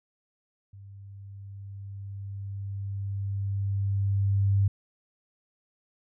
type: tone with level ramp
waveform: sine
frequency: 99 Hz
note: G2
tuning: 18 cents sharp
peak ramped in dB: -44 to -19 dBFS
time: 0.73-4.68 s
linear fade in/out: 5 ms
effects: none